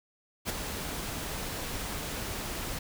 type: noise with ADSR envelope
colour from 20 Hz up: pink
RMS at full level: -29 dBFS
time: 0.45-2.79 s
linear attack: 46 ms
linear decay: 8 ms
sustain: -7 dB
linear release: 5 ms
effects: none